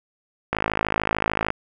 click train, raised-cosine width 0.5 ms, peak -6 dBFS, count 53, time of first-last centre 0.53-1.504 s, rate 53.4 Hz, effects none

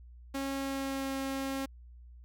sawtooth tone with pitch glide, 273.1 to 270.1 Hz, C#4 to C#4, -26 to -45 cents, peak -29 dBFS, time 0.34-1.66 s, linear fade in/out 10 ms, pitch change -19 cents, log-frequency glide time 0.54-1.12 s, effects added 60 Hz sine -49 dBFS peak until 2.24 s

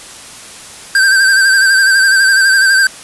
square tone with vibrato, 1568 Hz, G6, in tune, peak -7 dBFS, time 0.95-2.87 s, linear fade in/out 2 ms, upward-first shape sine, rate 12 Hz, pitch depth 46 cents each way, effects white hiss -32 dBFS RMS until 3.03 s + resampled to 24000 Hz

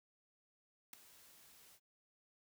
white noise with ADSR envelope, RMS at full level -45 dBFS, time 0.93-1.8 s, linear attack 4 ms, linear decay 5 ms, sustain -18 dB, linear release 56 ms, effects none

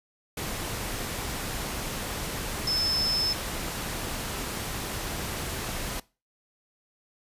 sine tone in noise, 5250 Hz, E8, 8 cents flat, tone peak -24 dBFS, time 2.67-3.33 s, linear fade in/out 5 ms, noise pink, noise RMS -33 dBFS, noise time 0.37-6 s, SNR +6 dB, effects noise-tail reverb RT60 0.3 s tail -21 dB re dry + resampled to 32000 Hz

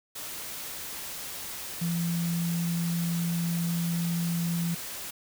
sine tone in noise, 170 Hz, F3, 46 cents flat, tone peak -26 dBFS, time 1.81-4.75 s, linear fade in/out 10 ms, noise white, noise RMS -38 dBFS, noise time 0.15-5.11 s, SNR +9 dB, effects none

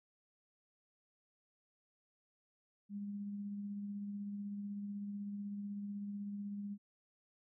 sine tone with tremolo, 202.9 Hz, G#3, 40 cents flat, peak -39 dBFS, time 2.89-6.78 s, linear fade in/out 50 ms, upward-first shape sine, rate 16 Hz, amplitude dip 25%, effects none

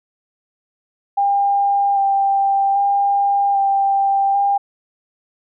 sine tone with vibrato, 795 Hz, G5, 24 cents sharp, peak -13 dBFS, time 1.17-4.58 s, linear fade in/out 10 ms, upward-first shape square, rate 0.63 Hz, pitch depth 13 cents each way, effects none

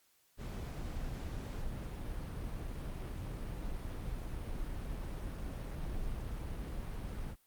brown noise, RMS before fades -40 dBFS, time 0.37-7.36 s, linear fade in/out 50 ms, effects white hiss -71 dBFS RMS until 7.46 s + Opus 48 kbps

